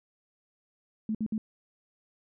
sine tone bursts, 217.9 Hz, A3, 17 cents flat, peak -27 dBFS, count 3, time 1.09-1.38 s, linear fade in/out 2 ms, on 58 ms, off 58 ms, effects none

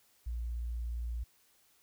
sine tone, 58.6 Hz, A#1, 10 cents sharp, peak -34 dBFS, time 0.26-1.24 s, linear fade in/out 10 ms, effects white hiss -68 dBFS RMS until 1.82 s

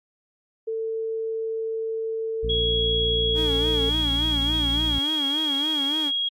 sine tone, 446.8 Hz, A4, 27 cents sharp, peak -25 dBFS, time 0.67-3.9 s, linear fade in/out 10 ms
harmonic tone, 58 Hz, A#1, 8 cents flat, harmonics 1 / 2 / 3 / 4 / 5, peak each -26 / -35 / -38 / -43 / -45 dBFS, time 2.43-4.99 s, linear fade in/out 5 ms
sine tone with pitch glide, 3322 to 3290 Hz, G#7 to G#7, 0 to -17 cents, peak -22 dBFS, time 2.49-6.29 s, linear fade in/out 10 ms, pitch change -17 cents, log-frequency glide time 3.35-5.24 s
45% pulse tone with vibrato, 293.7 Hz, D4, in tune, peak -29 dBFS, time 3.34-6.12 s, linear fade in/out 50 ms, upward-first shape sine, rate 3.5 Hz, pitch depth 120 cents each way
effects Opus 48 kbps

